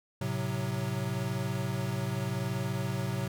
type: chord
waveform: square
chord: F# diminished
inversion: first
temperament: equal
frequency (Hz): 110 / 130.81 / 185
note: A2 / C3 / F#3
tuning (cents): 0 / 0 / 0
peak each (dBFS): -36 / -34 / -37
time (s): 0.21-3.28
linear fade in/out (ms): 5
effects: none